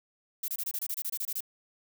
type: noise bursts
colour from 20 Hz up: violet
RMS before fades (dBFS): -33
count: 13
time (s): 0.43-1.406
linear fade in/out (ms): 5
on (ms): 52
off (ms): 25
effects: none